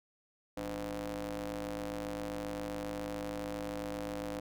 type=ring-modulated tone; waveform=sawtooth; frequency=107.8 Hz; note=A2; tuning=35 cents flat; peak=-30 dBFS; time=0.57-4.4 s; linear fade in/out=5 ms; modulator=401 Hz; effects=none